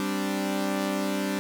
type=chord; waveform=sawtooth; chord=G suspended fourth; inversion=none; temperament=equal; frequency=196 / 261.6 / 293.7 Hz; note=G3 / C4 / D4; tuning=0 / 0 / 0 cents; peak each=-25 / -30 / -26 dBFS; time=0-1.39 s; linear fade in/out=0 ms; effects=none